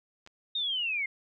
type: clicks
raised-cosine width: 0.2 ms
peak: -33 dBFS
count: 2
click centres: 0.264 / 0.274 s
type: linear sweep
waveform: sine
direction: down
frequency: 3729 to 2093 Hz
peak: -28 dBFS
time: 0.55-1.06 s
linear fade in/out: 5 ms
effects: none